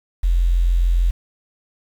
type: tone with quantisation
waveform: sine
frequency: 43.39 Hz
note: F1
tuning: 10 cents flat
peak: -13 dBFS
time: 0.23-1.11 s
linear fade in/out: 10 ms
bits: 7
effects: none